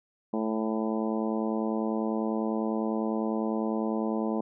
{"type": "harmonic tone with a mistuned harmonic", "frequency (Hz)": 110, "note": "A2", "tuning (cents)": 0, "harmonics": [2, 3, 4, 5, 6, 7, 8, 9], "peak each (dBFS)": [-29, -33, -35, -37, -39, -40, -41, -42], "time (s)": [0.33, 4.41], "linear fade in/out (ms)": 5, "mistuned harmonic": 9, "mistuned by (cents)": 18, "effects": []}